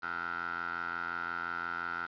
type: tone with band-pass filter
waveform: 15% pulse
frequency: 85.7 Hz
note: F2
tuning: 32 cents flat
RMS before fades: -37 dBFS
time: 0.02-2.07 s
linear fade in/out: 20 ms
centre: 1400 Hz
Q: 7.8
effects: resampled to 11025 Hz + 9-bit